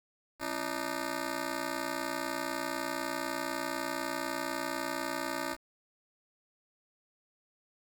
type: ring-modulated tone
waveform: 10% pulse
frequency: 304 Hz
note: D#4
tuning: 40 cents flat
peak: -22 dBFS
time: 0.39-5.57 s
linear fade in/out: 50 ms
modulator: 30 Hz
effects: 8-bit